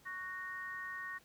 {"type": "harmonic tone", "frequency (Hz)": 371.1, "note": "F#4", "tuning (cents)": 5, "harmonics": [3, 4, 5], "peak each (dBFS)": [-47, -50, -42], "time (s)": [0.05, 1.19], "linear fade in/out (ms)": 20, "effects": ["pink hiss -65 dBFS RMS until 1.24 s", "high-pass 60 Hz 12 dB/octave"]}